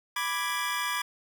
25% pulse chord, G# diminished, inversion first, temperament equal, 987.8 / 1174.7 / 1661.2 Hz, B5 / D6 / G#6, 0 / 0 / 0 cents, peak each -29 dBFS, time 0.16-1.02 s, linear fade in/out 5 ms, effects none

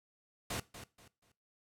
pink noise with echo, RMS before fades -38 dBFS, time 0.5-0.6 s, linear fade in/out 5 ms, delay 240 ms, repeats 3, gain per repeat -11 dB, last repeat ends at 1.32 s, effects noise-tail reverb RT60 0.3 s tail -19 dB re dry + low-pass 12000 Hz 12 dB/octave

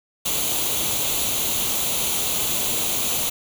white noise with comb filter, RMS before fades -23 dBFS, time 0.25-3.3 s, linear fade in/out 10 ms, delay 0.29 ms, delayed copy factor +0.65, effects none

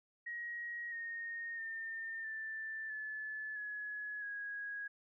sine tone with pitch steps, 1893 / 1850.8 / 1809.6 / 1769.3 / 1729.9 / 1691.3 / 1653.7 Hz, A#6 / A#6 / A6 / A6 / A6 / G#6 / G#6, +26 / -13 / +48 / +9 / -30 / +31 / -8 cents, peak -40 dBFS, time 0.26-4.88 s, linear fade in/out 10 ms, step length 660 ms, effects none

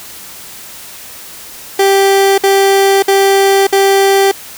30% pulse tone bursts, 392 Hz, G4, in tune, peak -4 dBFS, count 4, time 1.79-4.315 s, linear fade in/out 5 ms, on 590 ms, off 55 ms, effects white hiss -31 dBFS RMS until 4.57 s

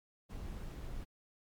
brown noise, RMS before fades -43 dBFS, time 0.29-1.05 s, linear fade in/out 20 ms, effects MP3 96 kbps

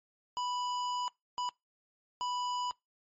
square tone bursts at uneven times, 987.8 Hz, B5, in tune, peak -33 dBFS, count 3, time 0.37-1.08 / 1.38-1.49 / 2.21-2.71 s, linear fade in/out 0 ms, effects noise-tail reverb RT60 0.2 s tail -25 dB re dry + MP3 32 kbps

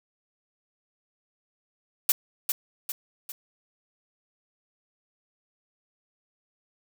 blue noise with echo, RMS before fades -20 dBFS, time 2.09-2.12 s, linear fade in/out 2 ms, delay 400 ms, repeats 3, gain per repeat -6 dB, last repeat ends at 3.32 s, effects none

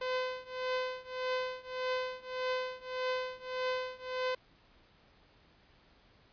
sawtooth tone with tremolo, 510 Hz, C5, 44 cents flat, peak -26 dBFS, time 0.01-4.35 s, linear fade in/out 5 ms, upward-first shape triangle, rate 1.7 Hz, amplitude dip 95%, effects pink hiss -64 dBFS RMS until 6.32 s + resampled to 11025 Hz

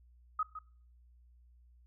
sine tone with echo, 1261 Hz, D#6, 23 cents sharp, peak -29 dBFS, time 0.39-0.43 s, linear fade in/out 5 ms, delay 160 ms, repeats 1, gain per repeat -11 dB, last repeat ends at 0.59 s, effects noise-tail reverb RT60 0.5 s tail -22 dB re dry + added 60 Hz sine -59 dBFS peak until 1.86 s

